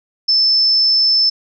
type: tone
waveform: sine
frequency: 5274 Hz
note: E8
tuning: in tune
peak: -10 dBFS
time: 0.28-1.3 s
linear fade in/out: 10 ms
effects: none